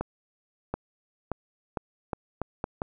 accelerating click train, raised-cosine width 1 ms, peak -15 dBFS, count 8, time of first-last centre 0.01-2.819 s, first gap 730 ms, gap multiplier 0.79, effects none

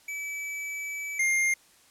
square tone pair in turn, 2300 / 2116 Hz, D7 / C7, -37 / +19 cents, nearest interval minor second, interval 144 cents, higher first, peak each -33 / -23 dBFS, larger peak second, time 0.08-1.19 / 1.19-1.54 s, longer first, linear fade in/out 5 ms, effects white hiss -59 dBFS RMS until 1.9 s + low-pass 11000 Hz 12 dB/octave

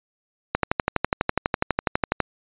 click train, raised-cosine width 0.5 ms, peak -4 dBFS, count 21, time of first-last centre 0.55-2.203 s, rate 12.1 Hz, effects resampled to 8000 Hz

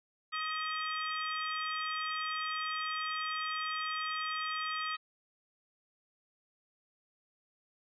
harmonic tone, 629 Hz, D#5, 19 cents sharp, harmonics 2 / 3 / 4 / 5 / 6 / 7, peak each -36 / -40 / -42 / -44 / -46 / -47 dBFS, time 0.32-4.97 s, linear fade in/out 20 ms, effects none

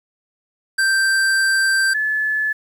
square / sine tone pair in turn, 1568 / 1726.1 Hz, G6 / A6, 0 / -34 cents, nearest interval major second, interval 166 cents, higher second, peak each -15 / -17 dBFS, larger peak first, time 0.78-1.94 / 1.94-2.53 s, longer first, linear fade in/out 10 ms, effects low-pass 12000 Hz 12 dB/octave + 8-bit

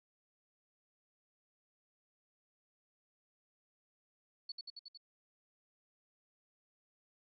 sine tone with echo, 4435 Hz, C#8, in tune, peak -40 dBFS, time 4.49-4.52 s, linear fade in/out 5 ms, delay 91 ms, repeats 5, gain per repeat -2 dB, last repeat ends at 4.975 s, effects none

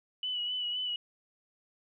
sine tone with vibrato, 2960 Hz, F#7, in tune, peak -31 dBFS, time 0.23-0.96 s, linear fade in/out 2 ms, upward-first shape sine, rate 3.9 Hz, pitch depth 33 cents each way, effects none

